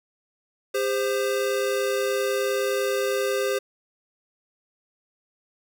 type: tone pair together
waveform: square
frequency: 401.9 / 521 Hz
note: G4 / C5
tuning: +43 / -7 cents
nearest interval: major third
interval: 450 cents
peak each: -26 dBFS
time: 0.74-3.59 s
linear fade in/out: 10 ms
effects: none